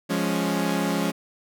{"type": "chord", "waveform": "sawtooth", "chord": "Db major", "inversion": "first", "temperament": "equal", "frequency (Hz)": [174.61, 207.7, 277.2], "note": ["F3", "Ab3", "Db4"], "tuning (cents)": [0, 0, 0], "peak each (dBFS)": -23, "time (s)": [0.09, 1.12], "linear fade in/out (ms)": 20, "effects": []}